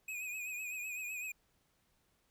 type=tone with vibrato; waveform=square; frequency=2500 Hz; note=D#7; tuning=8 cents sharp; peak=-40 dBFS; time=0.08-1.32 s; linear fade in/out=5 ms; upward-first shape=triangle; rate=7.9 Hz; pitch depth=70 cents each way; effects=pink hiss -75 dBFS RMS until 2.3 s